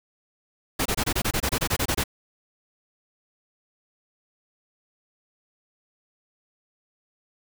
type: noise bursts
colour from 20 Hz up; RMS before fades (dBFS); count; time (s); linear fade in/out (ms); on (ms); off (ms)
pink; -24; 14; 0.79-2.039; 10; 66; 25
effects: none